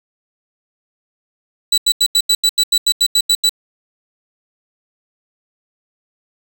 35% pulse tone bursts, 3951 Hz, B7, in tune, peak -8 dBFS, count 13, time 1.72-3.494 s, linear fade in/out 5 ms, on 58 ms, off 85 ms, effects none

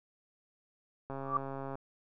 click train, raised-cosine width 1 ms, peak -27 dBFS, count 90, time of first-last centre 1.1-1.754 s, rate 136 Hz
sine tone with exponential growth, 1162 Hz, D6, 19 cents flat, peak -23 dBFS, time 1.2-1.37 s, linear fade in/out 2 ms, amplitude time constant 35 ms
effects none

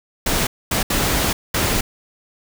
pink noise bursts at uneven times, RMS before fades -19 dBFS, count 4, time 0.26-0.47 / 0.71-0.83 / 0.9-1.33 / 1.54-1.81 s, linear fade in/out 5 ms, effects none

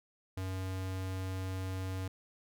square tone, 94.1 Hz, F#2, 30 cents sharp, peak -36 dBFS, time 0.37-2.08 s, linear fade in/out 5 ms, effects none

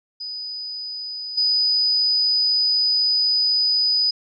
sine tone with level steps, 4978 Hz, D#8, in tune, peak -28 / -16 dBFS, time 0.2-4.11 s, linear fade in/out 10 ms, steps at 1.37 s, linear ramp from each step 10 ms, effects none

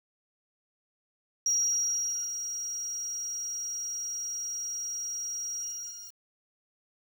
sine tone with ADSR envelope, 5690 Hz, F8, 31 cents sharp, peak -22 dBFS, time 1.46-6.2 s, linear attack 3 ms, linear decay 840 ms, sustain -10 dB, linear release 610 ms, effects tanh soft clip ceiling -19 dBFS + 8-bit

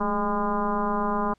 sine tone with frequency modulation, 617 Hz, D#5, 15 cents flat, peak -22 dBFS, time 0-1.34 s, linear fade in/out 10 ms, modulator 201 Hz, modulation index 3, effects pink hiss -67 dBFS RMS until 1.38 s + low-pass 7000 Hz 12 dB/octave

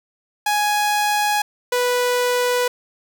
sawtooth tone pair in turn, 833 / 492.6 Hz, G#5 / B4, +5 / -5 cents, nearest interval major sixth, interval 910 cents, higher first, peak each -13 dBFS, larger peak neither, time 0.46-1.42 / 1.72-2.68 s, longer neither, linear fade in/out 5 ms, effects none

